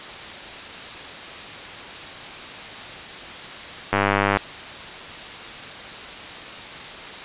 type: click train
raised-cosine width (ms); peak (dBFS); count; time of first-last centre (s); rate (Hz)
0.5; -3; 45; 3.93-4.37; 99.9
effects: white hiss -35 dBFS RMS until 7.24 s + resampled to 8000 Hz